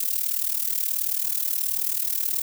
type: noise with amplitude modulation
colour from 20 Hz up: violet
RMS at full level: -22 dBFS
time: 0-2.42 s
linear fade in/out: 5 ms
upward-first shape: sine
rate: 38.6 Hz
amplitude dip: 80%
effects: none